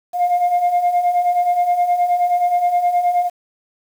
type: beating tone pair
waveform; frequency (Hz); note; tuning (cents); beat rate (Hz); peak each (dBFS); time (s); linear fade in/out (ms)
sine; 701 / 710.5; F5 / F5; +6 / +30; 9.5; -19 / -13; 0.13-3.3; 50
effects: tanh soft clip ceiling -10 dBFS + 7-bit